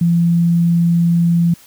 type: tone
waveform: sine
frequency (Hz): 170.2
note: F3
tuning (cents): -44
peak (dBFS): -10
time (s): 0.01-1.54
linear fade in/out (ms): 5
effects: white hiss -45 dBFS RMS until 1.66 s